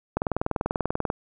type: click train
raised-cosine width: 1 ms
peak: -10 dBFS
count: 20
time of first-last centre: 0.17-1.101 s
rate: 20.4 Hz
effects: none